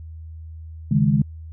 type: chord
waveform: sine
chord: C# suspended second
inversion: none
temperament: equal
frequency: 138.59 / 155.56 / 207.7 Hz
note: C#3 / D#3 / G#3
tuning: 0 / 0 / 0 cents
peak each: -19 dBFS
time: 0.91-1.22 s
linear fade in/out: 5 ms
effects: added 80 Hz sine -34 dBFS peak until 1.52 s